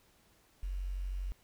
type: tone with quantisation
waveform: sine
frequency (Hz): 46.25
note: F#1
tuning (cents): 0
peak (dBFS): -34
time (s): 0.63-1.32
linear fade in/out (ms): 0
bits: 10
effects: pink hiss -67 dBFS RMS until 1.43 s